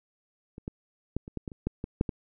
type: clicks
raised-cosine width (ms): 3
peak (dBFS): -29 / -21 / -16 / -28 / -20 / -22 / -30 / -15 / -20 / -10 / -18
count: 11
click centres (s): 0.581 / 0.679 / 1.166 / 1.279 / 1.373 / 1.478 / 1.518 / 1.67 / 1.841 / 2.011 / 2.092
effects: none